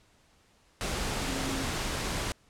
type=tone in noise; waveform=sine; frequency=268.2 Hz; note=C4; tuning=43 cents sharp; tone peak=-36 dBFS; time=1.22-1.65 s; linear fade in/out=0 ms; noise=pink; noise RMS=-32 dBFS; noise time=0.81-2.32 s; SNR=-7 dB; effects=pink hiss -64 dBFS RMS until 2.49 s + low-pass 9000 Hz 12 dB/octave